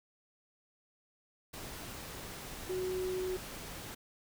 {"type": "tone in noise", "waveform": "sine", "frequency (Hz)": 370, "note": "F#4", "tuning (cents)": 0, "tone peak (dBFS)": -33, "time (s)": [2.69, 3.37], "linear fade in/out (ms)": 10, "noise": "pink", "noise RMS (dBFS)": -45, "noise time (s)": [1.53, 3.95], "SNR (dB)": 9, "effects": []}